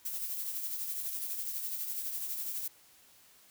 violet noise with tremolo, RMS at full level -35 dBFS, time 0.05-2.68 s, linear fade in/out 5 ms, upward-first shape triangle, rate 12 Hz, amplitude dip 50%, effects white hiss -61 dBFS RMS until 3.5 s

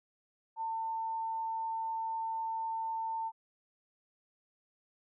sine tone, 898 Hz, A5, 35 cents sharp, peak -33 dBFS, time 0.56-3.32 s, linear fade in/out 50 ms, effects none

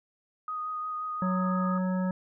sine tone with vibrato, 1244.5 Hz, D#6, in tune, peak -31 dBFS, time 0.48-1.78 s, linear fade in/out 2 ms, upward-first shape sine, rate 5.7 Hz, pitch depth 13 cents each way
harmonic tone, 185 Hz, F#3, in tune, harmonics 1 / 3 / 5 / 7 / 9, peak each -26 / -36 / -40 / -43 / -45 dBFS, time 1.22-2.11 s, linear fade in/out 2 ms
effects none

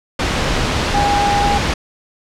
sine tone in noise, 814 Hz, G#5, 35 cents flat, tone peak -14 dBFS, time 0.94-1.58 s, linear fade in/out 5 ms, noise pink, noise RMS -17 dBFS, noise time 0.19-1.74 s, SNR 0 dB, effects low-pass 5000 Hz 12 dB/octave

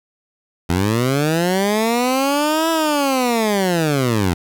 15% pulse linear two-way sweep, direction up then down, 82.4 to 330.1 to 82.4 Hz, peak -9 dBFS, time 0.69-4.34 s, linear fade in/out 10 ms, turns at 2.7 s, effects 8-bit

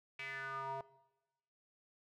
square tone with band-pass filter sweep, 135.4 Hz, C#3, 40 cents flat, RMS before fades -43 dBFS, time 0.19-0.81 s, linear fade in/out 2 ms, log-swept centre 2400 to 790 Hz, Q 5.9, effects noise-tail reverb RT60 1.0 s tail -19 dB re dry

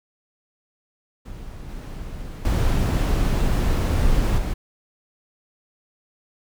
brown noise with level steps, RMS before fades -36 / -33 / -19 / -24 dBFS, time 1.25-4.54 s, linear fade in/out 10 ms, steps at 1.69 / 2.45 / 4.38 s, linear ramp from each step 2 ms, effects none

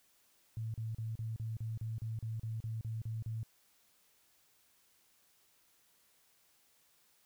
sine tone bursts, 111.8 Hz, A2, 28 cents sharp, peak -36 dBFS, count 14, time 0.57-3.431 s, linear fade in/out 0 ms, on 170 ms, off 37 ms, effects white hiss -70 dBFS RMS until 7.25 s

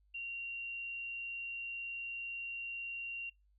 sine tone, 2759 Hz, F7, 22 cents flat, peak -39 dBFS, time 0.14-3.3 s, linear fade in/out 10 ms, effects noise-tail reverb RT60 0.2 s tail -24 dB re dry + added 50 Hz sine -67 dBFS peak until 3.58 s

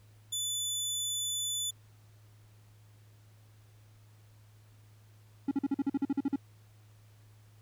20% pulse tone, 3491 Hz, A7, 14 cents flat, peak -26 dBFS, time 0.32-1.71 s, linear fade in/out 10 ms
triangle tone bursts, 277.2 Hz, C#4, in tune, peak -24 dBFS, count 12, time 5.48-6.36 s, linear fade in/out 5 ms, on 33 ms, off 44 ms
effects added 106 Hz sine -56 dBFS peak until 7.61 s + pink hiss -67 dBFS RMS until 7.61 s

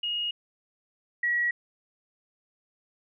sine tone pair in turn, 2871 / 1919.3 Hz, F7 / B6, +47 / -50 cents, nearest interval perfect fifth, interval 697 cents, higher first, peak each -27 / -23 dBFS, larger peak second, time 0.03-0.31 / 1.23-1.51 s, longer neither, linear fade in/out 5 ms, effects none

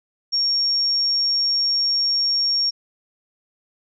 sine tone, 5540 Hz, F8, 15 cents flat, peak -17 dBFS, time 0.32-2.71 s, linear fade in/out 20 ms, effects none

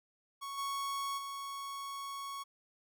45% pulse tone with level steps, 1108.7 Hz, C#6, in tune, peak -40 / -35 / -40 dBFS, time 0.41-2.44 s, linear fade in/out 20 ms, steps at 0.57 / 1.17 s, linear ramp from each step 20 ms, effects none

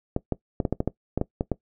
clicks, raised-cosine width 2 ms, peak -10 dBFS, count 11, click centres 0.164 / 0.323 / 0.602 / 0.652 / 0.726 / 0.804 / 0.876 / 1.176 / 1.214 / 1.409 / 1.517 s, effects noise-tail reverb RT60 0.1 s tail -19 dB re dry

